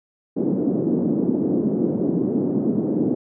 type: band-pass noise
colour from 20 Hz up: white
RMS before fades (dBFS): -21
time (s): 0.36-3.15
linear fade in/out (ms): 10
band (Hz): 180 to 350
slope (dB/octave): 24
effects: none